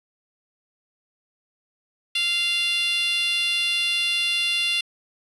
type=tone with high-pass filter; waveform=10% pulse; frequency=695 Hz; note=F5; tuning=9 cents flat; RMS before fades=-23 dBFS; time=2.15-4.81 s; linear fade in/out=5 ms; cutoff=3000 Hz; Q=4.2; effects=resampled to 24000 Hz